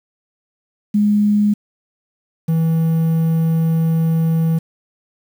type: tone pair in turn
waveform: sine / triangle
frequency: 207.7 / 162.68 Hz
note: G#3 / E3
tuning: 0 / -23 cents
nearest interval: major third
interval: 423 cents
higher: first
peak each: -11 dBFS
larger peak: neither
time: 0.94-1.54 / 2.48-4.59 s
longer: second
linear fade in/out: 10 ms
effects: 7-bit